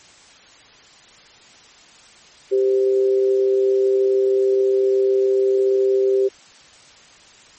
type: tone pair together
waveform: sine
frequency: 392 / 519.2 Hz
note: G4 / C5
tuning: 0 / -13 cents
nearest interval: perfect fourth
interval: 487 cents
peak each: -14 / -25 dBFS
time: 2.51-6.29 s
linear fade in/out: 20 ms
effects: white hiss -47 dBFS RMS until 7.58 s + MP3 32 kbps